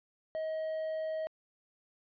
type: tone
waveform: triangle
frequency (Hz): 633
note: D#5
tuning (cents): +30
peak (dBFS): -31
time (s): 0.35-1.27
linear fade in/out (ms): 0
effects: resampled to 11025 Hz